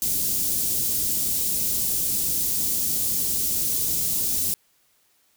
white band-stop noise, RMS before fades -24 dBFS, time 0.02-4.54 s, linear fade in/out 0 ms, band 300 to 6300 Hz, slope 12 dB/octave, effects white hiss -64 dBFS RMS until 5.36 s

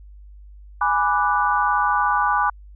sine chord, G# half-diminished seventh, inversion none, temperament equal, 830.6 / 987.8 / 1174.7 / 1480 Hz, G#5 / B5 / D6 / F#6, 0 / 0 / 0 / 0 cents, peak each -22 / -22 / -21 / -24 dBFS, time 0.81-2.5 s, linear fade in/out 5 ms, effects added 50 Hz sine -40 dBFS peak until 2.75 s

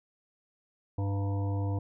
harmonic tone with a mistuned harmonic, 99.3 Hz, G2, 23 cents sharp, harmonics 1 / 3 / 5 / 7 / 9 / 10, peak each -28 / -38 / -42 / -45 / -47 / -48 dBFS, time 0.98-1.79 s, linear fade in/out 5 ms, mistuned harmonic 10, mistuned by -51 cents, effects none

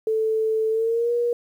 sine tone with pitch glide, 440 to 477.1 Hz, A4 to A#4, 0 to +40 cents, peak -19 dBFS, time 0.07-1.33 s, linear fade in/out 2 ms, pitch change +140 cents, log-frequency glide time 0.7-1.12 s, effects 9-bit

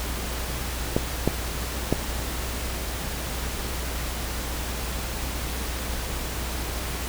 clicks, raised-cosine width 2 ms, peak -6 dBFS, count 3, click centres 0.965 / 1.276 / 1.926 s, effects added 60 Hz sine -31 dBFS peak until 7.08 s + pink hiss -32 dBFS RMS until 7.08 s

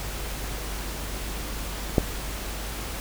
click, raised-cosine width 2 ms, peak -4 dBFS, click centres 1.982 s, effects added 50 Hz sine -33 dBFS peak until 3 s + pink hiss -35 dBFS RMS until 3 s

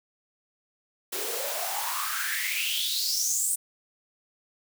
white noise with high-pass filter sweep, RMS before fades -29 dBFS, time 1.12-3.56 s, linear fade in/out 10 ms, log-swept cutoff 350 to 9000 Hz, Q 7.2, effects none

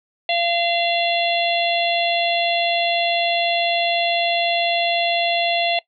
harmonic tone, 686 Hz, F5, 31 cents flat, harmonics 1 / 3 / 4 / 5 / 6, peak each -20 / -26 / -23 / -25 / -30 dBFS, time 0.29-5.79 s, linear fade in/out 2 ms, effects noise-tail reverb RT60 0.1 s tail -20 dB re dry

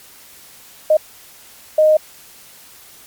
sine tone bursts at uneven times, 619 Hz, D#5, 9 cents flat, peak -8 dBFS, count 2, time 0.9-0.97 / 1.78-1.97 s, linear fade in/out 5 ms, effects white hiss -43 dBFS RMS until 3.06 s + MP3 96 kbps

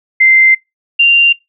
sine tone pair in turn, 2082 / 2779 Hz, C7 / F7, -9 / -9 cents, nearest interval perfect fourth, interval 500 cents, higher second, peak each -4 dBFS, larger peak neither, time 0.2-0.55 / 0.99-1.33 s, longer first, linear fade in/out 10 ms, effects noise-tail reverb RT60 0.2 s tail -26 dB re dry

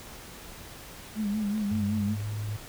sine tone with vibrato, 209 Hz, G#3, 11 cents sharp, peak -26 dBFS, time 1.15-2.17 s, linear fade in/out 50 ms, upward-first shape sine, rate 5.3 Hz, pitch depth 70 cents each way
clicks, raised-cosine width 0.3 ms, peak -30 dBFS, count 3, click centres 1.579 / 1.753 / 2.204 s
sine tone with pitch glide, 98 to 105.64 Hz, G2 to G#2, 0 to +30 cents, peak -30 dBFS, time 1.71-2.57 s, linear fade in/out 10 ms, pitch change +130 cents, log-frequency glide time 2.01-2.27 s
effects pink hiss -45 dBFS RMS until 2.68 s

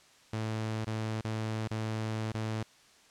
sawtooth tone with dropouts, 110 Hz, A2, in tune, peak -28 dBFS, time 0.33-2.63 s, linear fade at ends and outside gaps 5 ms, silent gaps 0.847-0.869 / 1.211-1.245 / 1.678-1.708 / 2.32-2.343 s, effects white hiss -60 dBFS RMS until 3.1 s + low-pass 7000 Hz 12 dB/octave

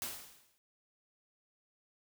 white noise with exponential decay, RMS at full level -37 dBFS, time 0.02-0.58 s, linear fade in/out 0 ms, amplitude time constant 120 ms, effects none

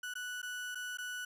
35% pulse tone with dropouts, 1480 Hz, F#6, in tune, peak -37 dBFS, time 0.03-1.25 s, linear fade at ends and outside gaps 5 ms, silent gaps 0.139-0.153 / 0.418-0.428 / 0.748-0.754 / 0.973-0.984 s, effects resampled to 32000 Hz

